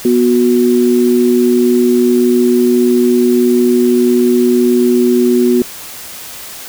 sine tone pair together, 244.1 / 365.7 Hz, B3 / F#4, -20 / -20 cents, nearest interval perfect fifth, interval 700 cents, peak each -10 dBFS, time 0.05-5.62 s, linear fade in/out 2 ms, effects white hiss -29 dBFS RMS until 6.68 s

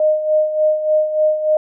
sine tone with tremolo, 616 Hz, D#5, 17 cents flat, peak -10 dBFS, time 0-1.57 s, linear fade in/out 2 ms, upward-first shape sine, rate 3.4 Hz, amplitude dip 65%, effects none

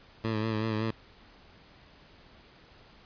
15% pulse tone with vibrato, 110 Hz, A2, in tune, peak -22 dBFS, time 0.24-0.91 s, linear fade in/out 5 ms, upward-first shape sine, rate 5.3 Hz, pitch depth 42 cents each way, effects pink hiss -56 dBFS RMS until 3.05 s + resampled to 11025 Hz

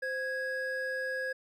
triangle tone pair together, 520 / 1656.2 Hz, C5 / G#6, -11 / -5 cents, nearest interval octave + minor sixth, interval 2006 cents, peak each -34 / -32 dBFS, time 0.02-1.33 s, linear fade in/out 10 ms, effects none

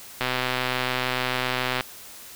click train, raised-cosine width 0.3 ms, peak -8 dBFS, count 204, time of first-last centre 0.21-1.808 s, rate 127 Hz, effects white hiss -43 dBFS RMS until 2.35 s

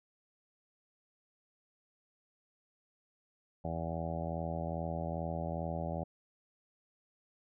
harmonic tone, 82.41 Hz, E2, in tune, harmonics 1 / 2 / 3 / 4 / 5 / 6 / 7 / 8 / 9 / 10, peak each -41 / -39 / -46 / -48 / -50 / -50 / -42 / -45 / -44 / -50 dBFS, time 3.64-6.04 s, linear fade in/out 10 ms, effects none

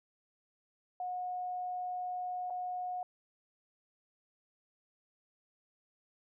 sine tone with dropouts, 726 Hz, F#5, 33 cents flat, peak -35 dBFS, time 1-3.03 s, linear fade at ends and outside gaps 2 ms, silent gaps 2.5-2.505 s, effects none

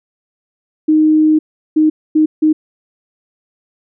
sine tone bursts at uneven times, 310 Hz, D#4, 6 cents flat, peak -7 dBFS, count 4, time 0.88-1.39 / 1.76-1.9 / 2.15-2.26 / 2.42-2.53 s, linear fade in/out 10 ms, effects none

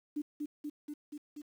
sine tone with echo, 296.2 Hz, D4, 15 cents sharp, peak -32 dBFS, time 0.16-0.22 s, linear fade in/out 10 ms, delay 240 ms, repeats 5, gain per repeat -2 dB, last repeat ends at 1.42 s, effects 10-bit

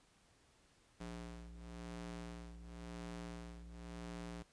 sawtooth ring-modulated tone, 116.54 Hz, A#2, in tune, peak -40 dBFS, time 1-4.43 s, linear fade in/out 10 ms, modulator 57.8 Hz, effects pink hiss -70 dBFS RMS until 4.52 s + resampled to 22050 Hz

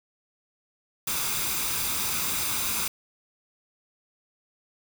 white noise with comb filter, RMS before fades -28 dBFS, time 1.07-2.88 s, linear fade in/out 5 ms, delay 0.82 ms, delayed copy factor +0.5, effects none

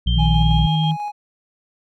harmonic tone, 59.4 Hz, A#1, 33 cents sharp, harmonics 1 / 2 / 3, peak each -16 / -22 / -26 dBFS, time 0.06-0.67 s, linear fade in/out 10 ms
sine tone with pitch glide, 3154 to 3222 Hz, G7 to G7, +10 to +47 cents, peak -25 dBFS, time 0.07-0.91 s, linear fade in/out 2 ms, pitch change +37 cents, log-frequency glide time 0.32-0.45 s
sine tone with vibrato, 157.1 Hz, D#3, 17 cents sharp, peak -16 dBFS, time 0.14-0.97 s, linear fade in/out 50 ms, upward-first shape square, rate 12 Hz, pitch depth 10 cents each way
triangle tone with tremolo, 830.6 Hz, G#5, in tune, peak -21 dBFS, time 0.18-1.12 s, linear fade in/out 20 ms, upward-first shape square, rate 6.1 Hz, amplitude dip 30%
effects none

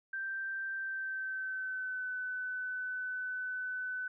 sine tone with pitch glide, 1568 to 1505.9 Hz, G6 to F#6, 0 to +30 cents, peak -35 dBFS, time 0.13-4.08 s, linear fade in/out 5 ms, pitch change -70 cents, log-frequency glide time 0.75-2.11 s, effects none

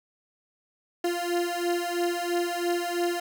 30% pulse beating tone pair, 346.7 / 349.7 Hz, F4 / F4, -13 / +2 cents, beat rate 3 Hz, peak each -26 dBFS, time 1.04-3.2 s, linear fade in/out 5 ms, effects none

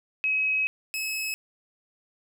sine / sawtooth tone pair in turn, 2551 / 2579 Hz, D#7 / E7, +43 / -39 cents, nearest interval unison, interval 18 cents, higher second, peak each -22 / -25 dBFS, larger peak first, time 0.24-0.67 / 0.94-1.34 s, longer first, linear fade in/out 0 ms, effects none

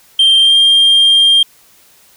sine tone with pitch glide, 3162 to 3199 Hz, G7 to G7, +14 to +34 cents, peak -3 dBFS, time 0.19-1.43 s, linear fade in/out 5 ms, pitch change +20 cents, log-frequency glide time 0.4-0.56 s, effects tanh soft clip ceiling -4 dBFS + white hiss -47 dBFS RMS until 2.16 s

